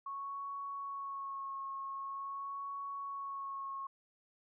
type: tone with vibrato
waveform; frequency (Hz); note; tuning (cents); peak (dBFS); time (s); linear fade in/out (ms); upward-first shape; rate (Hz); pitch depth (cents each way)
sine; 1102; C#6; -11; -39; 0.06-3.87; 5; sine; 0.45; 20
effects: none